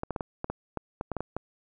clicks, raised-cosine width 1 ms, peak -17 dBFS, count 12, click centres 0.034 / 0.107 / 0.162 / 0.208 / 0.444 / 0.5 / 0.773 / 1.011 / 1.117 / 1.167 / 1.206 / 1.366 s, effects none

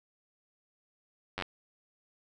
slowing click train, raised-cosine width 0.3 ms, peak -18 dBFS, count 5, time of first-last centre 1.38-1.423 s, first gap 10 ms, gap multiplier 1.05, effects none

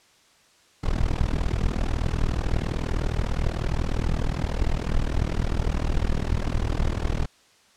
brown noise with amplitude modulation, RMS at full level -20 dBFS, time 0.83-7.26 s, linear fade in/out 10 ms, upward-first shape sine, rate 39.9 Hz, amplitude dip 95%, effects white hiss -58 dBFS RMS until 7.76 s + low-pass 7000 Hz 12 dB/octave

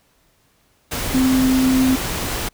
sine tone in noise, 260 Hz, C4, 11 cents flat, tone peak -13 dBFS, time 1.14-1.96 s, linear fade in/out 10 ms, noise pink, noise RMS -24 dBFS, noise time 0.91-2.49 s, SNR +8 dB, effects pink hiss -60 dBFS RMS until 2.53 s

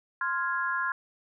sine chord, F minor, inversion second, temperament equal, 1046.5 / 1396.9 / 1661.2 Hz, C6 / F6 / Ab6, 0 / 0 / 0 cents, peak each -31 dBFS, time 0.21-0.92 s, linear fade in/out 2 ms, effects none

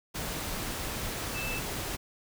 sine tone in noise, 2637 Hz, E7, in tune, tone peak -35 dBFS, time 1.34-1.6 s, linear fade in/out 20 ms, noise pink, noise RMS -35 dBFS, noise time 0.14-1.97 s, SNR -3 dB, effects none

